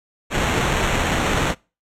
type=noise with sample-and-hold; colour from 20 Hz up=pink; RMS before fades=-20 dBFS; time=0.3-1.55 s; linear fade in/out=50 ms; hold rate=4900 Hz; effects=noise-tail reverb RT60 0.3 s tail -24 dB re dry + low-pass 9000 Hz 12 dB/octave